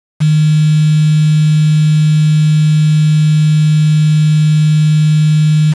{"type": "tone with quantisation", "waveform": "sine", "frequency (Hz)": 153.3, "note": "D#3", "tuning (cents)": -25, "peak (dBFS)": -6, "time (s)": [0.2, 5.74], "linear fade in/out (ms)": 20, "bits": 4, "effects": ["resampled to 22050 Hz"]}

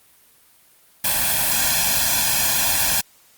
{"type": "noise with comb filter", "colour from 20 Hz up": "white", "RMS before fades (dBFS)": -19, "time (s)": [1.04, 3.01], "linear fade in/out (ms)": 5, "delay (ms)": 1.2, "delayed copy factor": 0.8, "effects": ["white hiss -54 dBFS RMS until 3.37 s", "Opus 32 kbps"]}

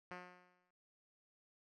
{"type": "tone with exponential decay", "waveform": "5% pulse", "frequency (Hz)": 180, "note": "F#3", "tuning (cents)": -47, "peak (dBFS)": -33, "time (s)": [0.11, 0.71], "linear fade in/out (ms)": 2, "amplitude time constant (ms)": 130, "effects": ["noise-tail reverb RT60 0.1 s tail -25 dB re dry", "low-pass 3000 Hz 12 dB/octave"]}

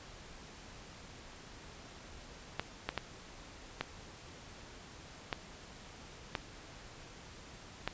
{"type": "clicks", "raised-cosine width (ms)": 0.3, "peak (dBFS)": -17, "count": 7, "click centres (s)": [2.596, 2.89, 2.977, 3.81, 5.328, 6.352, 7.876], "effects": ["pink hiss -52 dBFS RMS until 7.93 s", "resampled to 16000 Hz"]}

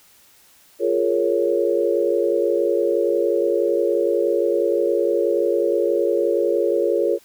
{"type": "chord", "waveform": "sine", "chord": "Bb minor seventh", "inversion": "second", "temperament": "equal", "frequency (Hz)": [349.2, 415.3, 466.2, 554.4], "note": ["F4", "Ab4", "Bb4", "Db5"], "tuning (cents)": [0, 0, 0, 0], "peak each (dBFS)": -22, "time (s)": [0.79, 7.19], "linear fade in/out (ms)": 50, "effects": ["white hiss -53 dBFS RMS until 7.24 s"]}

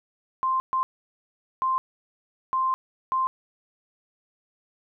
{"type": "tone bursts at uneven times", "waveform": "sine", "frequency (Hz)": 1046.5, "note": "C6", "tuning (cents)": 0, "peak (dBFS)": -21, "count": 5, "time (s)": [[0.43, 0.6], [0.73, 0.83], [1.62, 1.78], [2.53, 2.74], [3.12, 3.27]], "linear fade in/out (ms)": 0, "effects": []}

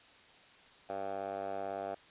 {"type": "tone with band-pass filter", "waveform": "10% pulse", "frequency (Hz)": 98, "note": "G2", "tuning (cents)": 0, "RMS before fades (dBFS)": -39, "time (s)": [0.89, 1.95], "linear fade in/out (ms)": 10, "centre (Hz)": 730, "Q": 4.2, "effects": ["white hiss -59 dBFS RMS until 2.1 s", "resampled to 8000 Hz"]}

